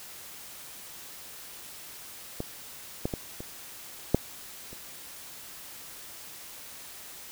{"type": "clicks", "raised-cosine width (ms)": 2, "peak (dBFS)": [-18, -14, -17, -24, -6, -30], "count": 6, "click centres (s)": [2.404, 3.055, 3.138, 3.405, 4.146, 4.73], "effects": ["white hiss -45 dBFS RMS until 7.31 s"]}